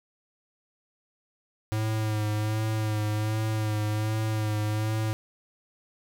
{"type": "tone with vibrato", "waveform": "square", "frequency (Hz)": 107.8, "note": "A2", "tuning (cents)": -35, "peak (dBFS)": -26, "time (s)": [1.72, 5.13], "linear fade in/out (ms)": 0, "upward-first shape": "sine", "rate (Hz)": 1.3, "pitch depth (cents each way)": 30, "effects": []}